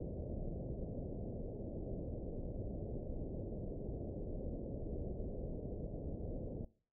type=low-pass noise; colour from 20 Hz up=pink; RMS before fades=-43 dBFS; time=0-6.65 s; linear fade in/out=5 ms; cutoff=610 Hz; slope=48 dB/octave; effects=noise-tail reverb RT60 0.4 s tail -18 dB re dry